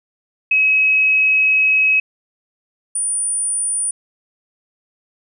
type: tone pair in turn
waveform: sine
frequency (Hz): 2556 / 9397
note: D#7 / D9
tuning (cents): +46 / 0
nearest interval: octave + major seventh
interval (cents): 2254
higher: second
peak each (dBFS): -11 / -17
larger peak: first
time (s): 0.51-2 / 2.95-3.91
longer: first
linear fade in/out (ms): 5
effects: none